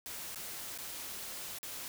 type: noise with dropouts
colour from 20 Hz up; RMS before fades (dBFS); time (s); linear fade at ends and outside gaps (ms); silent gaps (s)
white; -43; 0.06-1.88; 0; 0.347-0.358 / 0.777-0.786 / 1.586-1.63
effects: none